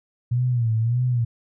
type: tone with vibrato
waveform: sine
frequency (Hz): 118.3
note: A#2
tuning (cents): +26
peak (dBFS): -18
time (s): 0.31-1.25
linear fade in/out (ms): 10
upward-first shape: sine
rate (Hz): 1.7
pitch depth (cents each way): 110
effects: none